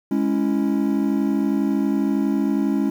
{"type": "chord", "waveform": "triangle", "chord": "C# minor", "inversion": "second", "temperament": "equal", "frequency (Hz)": [207.7, 277.2, 329.6], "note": ["G#3", "C#4", "E4"], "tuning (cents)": [0, 0, 0], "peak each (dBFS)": [-20, -19, -23], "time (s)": [0.11, 2.9], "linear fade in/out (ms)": 5, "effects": ["8-bit"]}